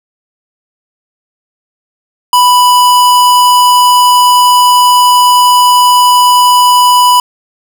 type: tone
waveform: square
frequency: 989 Hz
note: B5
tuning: 2 cents sharp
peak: -4 dBFS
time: 2.33-7.2 s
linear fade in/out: 2 ms
effects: none